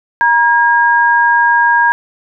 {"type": "tone pair together", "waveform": "sine", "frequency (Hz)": [946.9, 1627], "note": ["A#5", "G#6"], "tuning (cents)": [27, -36], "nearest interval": "major sixth", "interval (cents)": 937, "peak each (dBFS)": -10, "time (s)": [0.21, 1.92], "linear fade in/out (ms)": 0, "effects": []}